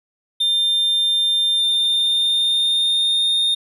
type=tone with pitch glide; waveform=triangle; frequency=3600 to 3659 Hz; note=A7 to A#7; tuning=+39 to -33 cents; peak=-14 dBFS; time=0.4-3.55 s; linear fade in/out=10 ms; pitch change=+28 cents; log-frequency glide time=1.53-3.34 s; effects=none